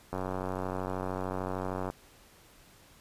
click train, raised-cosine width 1 ms, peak -20 dBFS, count 166, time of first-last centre 0.13-1.9 s, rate 93.2 Hz, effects pink hiss -58 dBFS RMS until 3 s + resampled to 32000 Hz

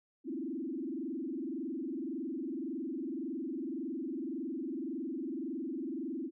sine tone with frequency modulation, 293.7 Hz, D4, in tune, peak -35 dBFS, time 0.24-6.31 s, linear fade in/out 50 ms, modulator 21.8 Hz, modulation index 2.4, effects none

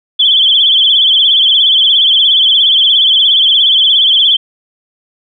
sine tone with vibrato, 3265 Hz, G#7, 30 cents flat, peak -5 dBFS, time 0.19-4.37 s, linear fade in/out 10 ms, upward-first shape sine, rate 17 Hz, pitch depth 110 cents each way, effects none

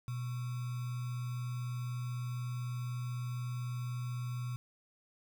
sine tone with sample-and-hold, 123 Hz, B2, 7 cents flat, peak -35 dBFS, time 0.08-4.56 s, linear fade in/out 0 ms, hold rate 1225 Hz, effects none

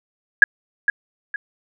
sine tone with echo, 1661.2 Hz, G#6, in tune, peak -3 dBFS, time 0.42-0.44 s, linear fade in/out 2 ms, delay 460 ms, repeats 2, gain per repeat -10 dB, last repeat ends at 1.36 s, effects none

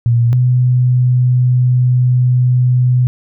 sine tone pair in turn, 118.2 / 125.23 Hz, A#2 / B2, +24 / +24 cents, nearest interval minor second, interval 100 cents, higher second, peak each -8 dBFS, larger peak neither, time 0.06-0.33 / 0.33-3.07 s, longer second, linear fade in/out 0 ms, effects none

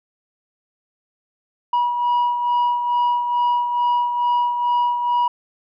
sine beating tone pair, 967 / 969.3 Hz, B5 / B5, -37 / -33 cents, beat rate 2.3 Hz, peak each -15 / -23 dBFS, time 1.73-5.28 s, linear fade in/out 5 ms, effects tanh soft clip ceiling -14 dBFS

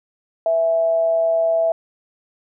sine tone with amplitude modulation, 659.3 Hz, E5, in tune, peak -13 dBFS, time 0.46-1.72 s, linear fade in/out 2 ms, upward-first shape sine, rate 170 Hz, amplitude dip 35%, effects none

